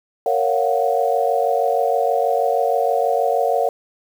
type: chord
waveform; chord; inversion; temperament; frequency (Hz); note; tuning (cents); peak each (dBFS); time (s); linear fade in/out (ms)
sine; Gb major seventh; first; just; 462.5 / 555 / 693.7 / 740; Bb4 / Db5 / F5 / Gb5; -14 / +2 / -12 / 0; -21; 0.26-3.69; 2
effects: 7-bit